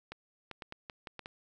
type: clicks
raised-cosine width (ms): 0.3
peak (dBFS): -26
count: 8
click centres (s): 0.12 / 0.513 / 0.622 / 0.724 / 0.898 / 1.072 / 1.193 / 1.259
effects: none